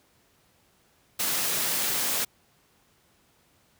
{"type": "high-pass noise", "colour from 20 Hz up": "white", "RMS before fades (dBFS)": -27, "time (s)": [1.19, 2.25], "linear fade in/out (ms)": 10, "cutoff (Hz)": 110, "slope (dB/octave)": 24, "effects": ["pink hiss -64 dBFS RMS until 3.79 s", "high-pass 60 Hz 12 dB/octave"]}